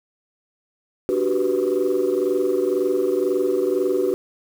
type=chord; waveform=sine; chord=G major seventh; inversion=second; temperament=equal; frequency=293.7 / 370 / 392 / 493.9 Hz; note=D4 / F#4 / G4 / B4; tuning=0 / 0 / 0 / 0 cents; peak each=-26 / -20 / -22 / -23 dBFS; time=1.09-4.14 s; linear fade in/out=0 ms; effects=tanh soft clip ceiling -12 dBFS + 7-bit